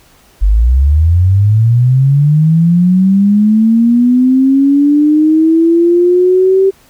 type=linear sweep; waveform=sine; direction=up; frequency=46.25 to 389 Hz; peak=-5 dBFS; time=0.41-6.71 s; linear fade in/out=20 ms; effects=pink hiss -46 dBFS RMS until 6.89 s